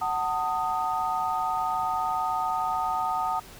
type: chord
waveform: sine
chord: D# diminished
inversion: first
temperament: just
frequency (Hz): 746.7 / 896 / 1244.5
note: F#5 / A5 / D#6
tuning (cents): +16 / +31 / 0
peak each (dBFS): -29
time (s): 0.01-3.4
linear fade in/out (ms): 10
effects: pink hiss -47 dBFS RMS until 3.59 s